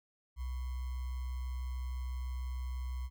sine tone with sample-and-hold, 63.1 Hz, B1, 38 cents sharp, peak -35 dBFS, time 0.36-3.1 s, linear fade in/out 50 ms, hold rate 1050 Hz, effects none

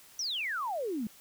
sine exponential sweep, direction down, 6050 to 201.1 Hz, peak -31 dBFS, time 0.19-1.07 s, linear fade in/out 2 ms, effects white hiss -56 dBFS RMS until 1.2 s

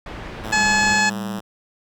pink low-pass noise, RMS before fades -33 dBFS, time 0.06-1 s, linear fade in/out 2 ms, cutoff 2500 Hz, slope 12 dB/octave
5% pulse tone, 110 Hz, A2, in tune, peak -19 dBFS, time 0.43-1.41 s, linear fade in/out 20 ms
harmonic tone, 855 Hz, A5, 50 cents flat, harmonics 1 / 2 / 3 / 4 / 5 / 6 / 7 / 8 / 9, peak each -21 / -18 / -24 / -33 / -27 / -32 / -35 / -29 / -30 dBFS, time 0.52-1.1 s, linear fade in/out 10 ms
sine tone with pitch glide, 200.2 to 197.9 Hz, G3 to G3, +37 to +17 cents, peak -26 dBFS, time 0.57-1.39 s, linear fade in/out 0 ms, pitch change -20 cents, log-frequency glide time 1.04-1.25 s
effects none

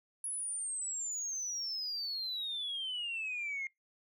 sine exponential sweep, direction down, 10548 to 2120 Hz, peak -34 dBFS, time 0.24-3.67 s, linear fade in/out 2 ms, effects noise-tail reverb RT60 0.2 s tail -26 dB re dry + tanh soft clip ceiling -32 dBFS

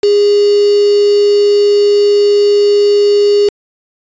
sine tone with quantisation, 409.3 Hz, G#4, 25 cents flat, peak -6 dBFS, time 0.03-3.49 s, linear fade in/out 5 ms, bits 3, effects resampled to 16000 Hz

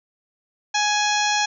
harmonic tone with a mistuned harmonic, 834 Hz, G#5, 7 cents sharp, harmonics 1 / 2 / 3 / 4 / 5 / 6 / 7 / 8, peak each -22 / -25 / -27 / -28 / -29 / -30 / -30 / -31 dBFS, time 0.74-1.46 s, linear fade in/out 10 ms, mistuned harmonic 6, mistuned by +92 cents, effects none

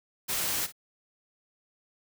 white noise with echo, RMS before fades -30 dBFS, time 0.28-0.67 s, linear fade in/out 20 ms, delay 54 ms, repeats 1, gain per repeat -15 dB, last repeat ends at 0.724 s, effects none

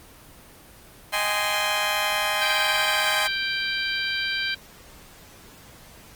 15% pulse chord, Ab major seventh, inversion second, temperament just, 623 / 778.7 / 830.6 / 1038.3 Hz, Eb5 / G5 / Ab5 / C6, +2 / -12 / 0 / -14 cents, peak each -22 / -25 / -21 / -21 dBFS, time 1.12-3.28 s, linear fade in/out 20 ms
harmonic tone, 784 Hz, G5, in tune, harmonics 2 / 3 / 4 / 5 / 6, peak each -28 / -30 / -31 / -32 / -33 dBFS, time 2.41-4.55 s, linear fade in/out 10 ms
effects pink hiss -48 dBFS RMS until 6.15 s + Opus 24 kbps

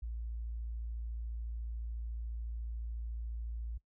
sine tone, 57 Hz, A#1, 38 cents flat, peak -37 dBFS, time 0.02-3.78 s, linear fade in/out 10 ms, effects noise-tail reverb RT60 0.1 s tail -20 dB re dry

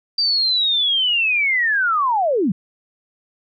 sine linear sweep, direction down, 4699 to 160 Hz, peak -15 dBFS, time 0.18-2.52 s, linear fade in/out 5 ms, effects none

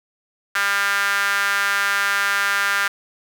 sawtooth tone with high-pass filter, 200 Hz, G3, 35 cents sharp, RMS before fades -20 dBFS, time 0.55-2.88 s, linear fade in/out 5 ms, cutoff 1500 Hz, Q 4.2, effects 8-bit

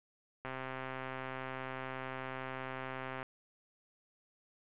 click train, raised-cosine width 0.5 ms, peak -26 dBFS, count 365, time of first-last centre 0.45-3.229 s, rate 131 Hz, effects resampled to 8000 Hz + 10-bit

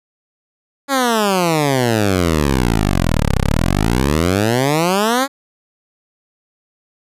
10% pulse exponential two-way sweep, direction down then up, 283.4 to 31.77 to 283.4 Hz, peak -5 dBFS, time 0.88-5.28 s, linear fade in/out 50 ms, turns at 3.38 s, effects resampled to 32000 Hz

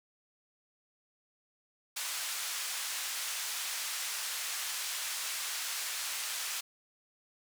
white band-pass noise, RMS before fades -37 dBFS, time 1.96-6.61 s, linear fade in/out 10 ms, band 1100 to 9400 Hz, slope 12 dB/octave, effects none

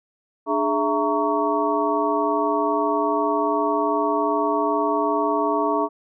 sine tone cluster, 296.2 / 418.7 / 664 / 926 / 1122 Hz, D4 / G#4 / E5 / A#5 / C#6, +15 / +14 / +12 / -12 / +21 cents, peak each -25 dBFS, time 0.46-5.89 s, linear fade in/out 50 ms, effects none

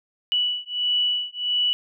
sine beating tone pair, 2952 / 2953.5 Hz, F#7 / F#7, -5 / -4 cents, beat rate 1.5 Hz, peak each -24 dBFS, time 0.32-1.73 s, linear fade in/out 0 ms, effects none

